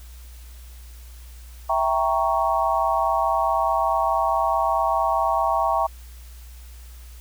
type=chord; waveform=sine; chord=E diminished seventh; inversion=none; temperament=equal; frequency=659.3 / 784 / 932.3 / 1108.7 Hz; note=E5 / G5 / Bb5 / Db6; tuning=0 / 0 / 0 / 0 cents; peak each=-24 dBFS; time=1.69-5.87 s; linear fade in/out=10 ms; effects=added 60 Hz sine -39 dBFS peak until 7.2 s + white hiss -51 dBFS RMS until 7.2 s